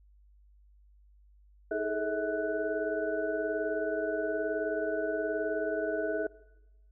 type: tone cluster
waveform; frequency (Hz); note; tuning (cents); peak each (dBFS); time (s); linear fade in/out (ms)
sine; 316.6 / 418.3 / 437.2 / 644 / 1487; D#4 / G#4 / A4 / E5 / F#6; +30 / +12 / -11 / -41 / +8; -37 / -34 / -36 / -33 / -38; 1.71-6.27; 5
effects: noise-tail reverb RT60 1.0 s tail -20 dB re dry + added 50 Hz sine -57 dBFS peak until 6.91 s